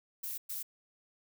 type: noise bursts at uneven times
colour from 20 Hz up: violet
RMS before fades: -39 dBFS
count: 2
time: 0.23-0.38 / 0.49-0.63 s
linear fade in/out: 10 ms
effects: none